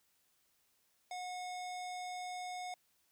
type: tone with low-pass filter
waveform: square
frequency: 727 Hz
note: F#5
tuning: 31 cents flat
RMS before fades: -43 dBFS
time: 1.11-2.74 s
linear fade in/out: 2 ms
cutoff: 7600 Hz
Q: 1.3
effects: white hiss -75 dBFS RMS until 3.11 s